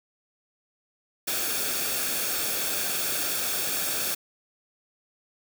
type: noise with comb filter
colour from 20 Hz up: white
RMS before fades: -28 dBFS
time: 1.27-4.15 s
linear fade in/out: 10 ms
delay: 1 ms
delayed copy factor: -0.55
effects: none